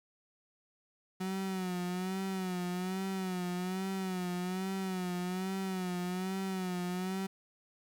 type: tone with vibrato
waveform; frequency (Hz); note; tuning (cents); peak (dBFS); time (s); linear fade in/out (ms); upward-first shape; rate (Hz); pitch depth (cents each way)
35% pulse; 185; F#3; 0; -32; 1.2-7.27; 10; sine; 1.2; 66
effects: 11-bit